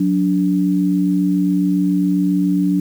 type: tone pair together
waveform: sine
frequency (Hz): 182.69 / 290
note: F#3 / D4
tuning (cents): -22 / -22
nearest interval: minor sixth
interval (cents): 800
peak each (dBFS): -16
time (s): 0-2.8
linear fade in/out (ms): 5
effects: 7-bit

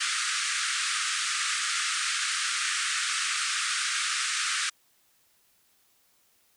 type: band-pass noise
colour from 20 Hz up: pink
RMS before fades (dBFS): -29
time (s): 0-4.7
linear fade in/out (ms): 10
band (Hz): 1200 to 9600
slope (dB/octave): 96
effects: white hiss -66 dBFS RMS until 6.56 s

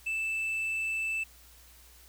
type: tone with tanh clipping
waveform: sine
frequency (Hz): 2641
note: E7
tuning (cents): +3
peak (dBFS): -30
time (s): 0.06-1.24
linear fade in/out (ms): 10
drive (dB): 3
effects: added 60 Hz sine -57 dBFS peak until 2.08 s + white hiss -57 dBFS RMS until 2.08 s

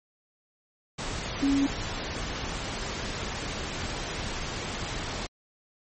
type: tone in noise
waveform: sine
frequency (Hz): 277.2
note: C#4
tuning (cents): 0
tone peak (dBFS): -21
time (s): 1.42-1.67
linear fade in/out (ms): 10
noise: pink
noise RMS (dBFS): -33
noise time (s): 0.98-5.27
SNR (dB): +9
effects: low-pass 9000 Hz 12 dB/octave + MP3 32 kbps

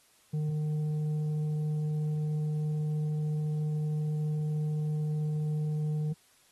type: tone with tanh clipping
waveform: triangle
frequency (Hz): 152.3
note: D#3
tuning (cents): -37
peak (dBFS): -29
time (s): 0.33-6.13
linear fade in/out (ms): 10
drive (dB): 9
effects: white hiss -64 dBFS RMS until 6.51 s + AAC 32 kbps

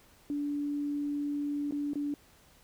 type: tone with dropouts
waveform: sine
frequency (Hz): 289.6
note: D4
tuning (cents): -24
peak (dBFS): -30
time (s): 0.3-2.14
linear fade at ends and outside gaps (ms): 1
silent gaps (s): 1.71-1.723 / 1.934-1.956
effects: pink hiss -61 dBFS RMS until 2.63 s

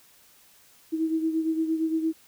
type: beating tone pair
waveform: sine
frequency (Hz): 320 / 328.7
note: D#4 / E4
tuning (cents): +49 / -5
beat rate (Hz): 8.7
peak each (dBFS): -24 / -31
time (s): 0.92-2.13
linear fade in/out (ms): 20
effects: white hiss -57 dBFS RMS until 2.27 s

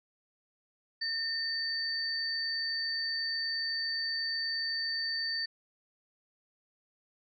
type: tone pair together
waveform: sine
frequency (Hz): 1815 / 4574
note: A#6 / D8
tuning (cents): -47 / -47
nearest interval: octave + major third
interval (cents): 1600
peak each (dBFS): -36 / -32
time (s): 1.01-5.46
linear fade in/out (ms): 10
effects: none

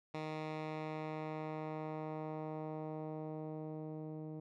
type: tone with low-pass filter sweep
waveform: 10% pulse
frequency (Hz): 155.56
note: D#3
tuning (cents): 0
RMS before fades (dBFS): -43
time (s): 0.14-4.4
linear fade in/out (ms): 5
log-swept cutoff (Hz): 3800 to 350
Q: 0.75
effects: none

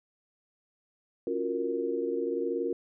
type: chord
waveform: sine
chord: Gb major seventh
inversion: second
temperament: equal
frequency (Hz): 277.2 / 349.2 / 370 / 466.2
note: Db4 / F4 / Gb4 / Bb4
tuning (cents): 0 / 0 / 0 / 0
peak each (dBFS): -36 / -33 / -36 / -31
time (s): 1.27-2.73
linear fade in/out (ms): 2
effects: none

